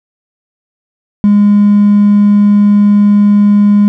triangle tone with hard clipping, 205.2 Hz, G#3, 21 cents flat, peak -4 dBFS, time 1.24-3.88 s, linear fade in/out 0 ms, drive 4 dB, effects none

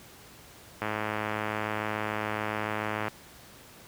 click train, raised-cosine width 0.5 ms, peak -15 dBFS, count 243, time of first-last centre 0.82-3.082 s, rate 107 Hz, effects pink hiss -51 dBFS RMS until 3.87 s + high-pass 60 Hz 12 dB/octave

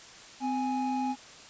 triangle tone pair together, 257.1 / 830.6 Hz, C4 / G#5, -30 / 0 cents, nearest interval octave + minor sixth, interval 2030 cents, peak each -28 / -29 dBFS, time 0.4-1.16 s, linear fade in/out 50 ms, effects white hiss -49 dBFS RMS until 1.49 s + resampled to 16000 Hz

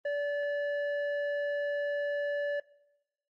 square tone with low-pass filter, 578 Hz, D5, 28 cents flat, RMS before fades -32 dBFS, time 0.05-2.6 s, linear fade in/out 5 ms, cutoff 1500 Hz, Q 1.7, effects noise-tail reverb RT60 0.9 s tail -21 dB re dry + Opus 32 kbps

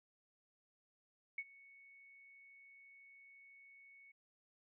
sine tone with ADSR envelope, 2217 Hz, C#7, in tune, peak -37 dBFS, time 1.38-4.12 s, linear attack 4 ms, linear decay 48 ms, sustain -22 dB, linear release 9 ms, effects none

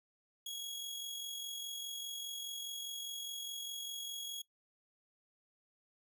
sawtooth tone with amplitude modulation, 3322 Hz, G#7, in tune, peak -36 dBFS, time 0.46-4.42 s, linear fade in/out 5 ms, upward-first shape sine, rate 44.9 Hz, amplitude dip 40%, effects noise-tail reverb RT60 0.1 s tail -20 dB re dry

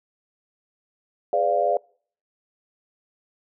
sine chord, G# diminished seventh, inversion none, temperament equal with one note detuned, 415.3 / 504.8 / 587.3 / 698.5 Hz, G#4 / B4 / D5 / F5, 0 / +38 / 0 / 0 cents, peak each -28 / -26 / -22 / -22 dBFS, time 1.33-1.77 s, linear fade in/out 2 ms, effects noise-tail reverb RT60 0.5 s tail -26 dB re dry

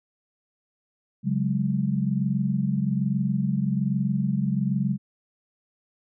sine chord, C# suspended fourth, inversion none, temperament equal with one note detuned, 138.59 / 185 / 206.2 Hz, C#3 / F#3 / G#3, 0 / 0 / -12 cents, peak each -26 dBFS, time 1.23-4.98 s, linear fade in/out 50 ms, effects none

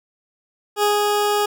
20% pulse tone with ADSR envelope, 414.4 Hz, G#4, 4 cents flat, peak -10 dBFS, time 0.76-1.46 s, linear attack 68 ms, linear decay 160 ms, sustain -2 dB, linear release 7 ms, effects none

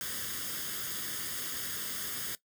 white noise with comb filter, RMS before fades -37 dBFS, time 0.01-2.35 s, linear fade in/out 0 ms, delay 0.6 ms, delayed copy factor +0.7, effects noise-tail reverb RT60 0.1 s tail -17 dB re dry + high-pass 80 Hz 12 dB/octave

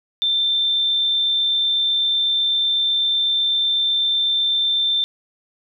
sine tone, 3566 Hz, A7, 22 cents sharp, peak -16 dBFS, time 0.22-5.04 s, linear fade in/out 0 ms, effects none

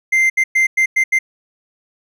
triangle tone bursts at uneven times, 2087 Hz, C7, 5 cents flat, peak -9 dBFS, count 6, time 0.12-0.3 / 0.37-0.44 / 0.55-0.67 / 0.77-0.86 / 0.96-1.04 / 1.12-1.19 s, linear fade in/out 10 ms, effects none

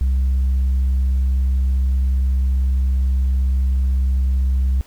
sine tone, 65.41 Hz, C2, in tune, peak -12 dBFS, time 0.01-4.81 s, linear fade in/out 0 ms, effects tanh soft clip ceiling -13 dBFS + pink hiss -50 dBFS RMS until 4.86 s

